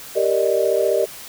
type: chord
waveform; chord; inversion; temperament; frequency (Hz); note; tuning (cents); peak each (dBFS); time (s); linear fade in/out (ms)
sine; Eb major seventh; first; equal; 392 / 466.2 / 587.3 / 622.3; G4 / Bb4 / D5 / Eb5; 0 / 0 / 0 / 0; -21; 0.15-1.06; 20
effects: white hiss -37 dBFS RMS until 1.28 s